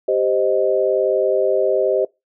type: chord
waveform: sine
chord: C minor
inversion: second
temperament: equal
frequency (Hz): 392 / 523.3 / 622.3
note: G4 / C5 / Eb5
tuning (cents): 0 / 0 / 0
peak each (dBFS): -19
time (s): 0.08-2.05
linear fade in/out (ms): 5
effects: noise-tail reverb RT60 0.2 s tail -22 dB re dry